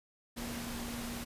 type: tone in noise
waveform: sine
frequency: 237 Hz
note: A#3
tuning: 29 cents sharp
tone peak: -41 dBFS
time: 0.36-1.25 s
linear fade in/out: 20 ms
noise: pink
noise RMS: -42 dBFS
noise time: 0.36-1.25 s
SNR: -2 dB
effects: resampled to 32000 Hz